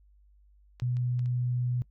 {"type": "clicks", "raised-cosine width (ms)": 0.2, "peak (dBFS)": [-28, -35, -35, -38], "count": 4, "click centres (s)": [0.799, 0.969, 1.193, 1.259]}
{"type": "tone", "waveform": "sine", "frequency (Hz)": 123.47, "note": "B2", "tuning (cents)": 0, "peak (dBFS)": -26, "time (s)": [0.82, 1.82], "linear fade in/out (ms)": 0}
{"effects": ["noise-tail reverb RT60 0.1 s tail -22 dB re dry", "added 50 Hz sine -57 dBFS peak until 1.9 s"]}